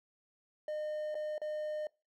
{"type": "tone with dropouts", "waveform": "triangle", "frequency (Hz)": 609, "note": "D#5", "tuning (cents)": -37, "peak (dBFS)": -33, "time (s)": [0.68, 1.87], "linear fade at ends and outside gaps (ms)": 2, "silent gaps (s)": [[1.145, 1.152], [1.381, 1.416]], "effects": ["noise-tail reverb RT60 0.3 s tail -25 dB re dry"]}